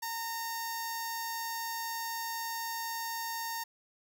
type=tone with notch filter; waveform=10% pulse; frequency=918 Hz; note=A#5; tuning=27 cents flat; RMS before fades=-37 dBFS; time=0.02-3.64 s; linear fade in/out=10 ms; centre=3100 Hz; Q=0.64; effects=none